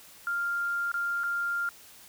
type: tone with dropouts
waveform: sine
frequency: 1396.9 Hz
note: F6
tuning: in tune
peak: -27 dBFS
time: 0.27-1.69 s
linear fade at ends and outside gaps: 1 ms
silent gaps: 0.917-0.941 / 1.235-1.239 s
effects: white hiss -52 dBFS RMS until 2.08 s